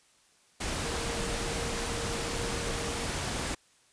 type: tone in noise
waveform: sine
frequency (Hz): 466.2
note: A#4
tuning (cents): 0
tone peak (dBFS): -39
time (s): 0.84-3.06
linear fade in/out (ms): 10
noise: pink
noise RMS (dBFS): -33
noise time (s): 0.6-3.55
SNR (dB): -9
effects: white hiss -64 dBFS RMS until 3.92 s + resampled to 22050 Hz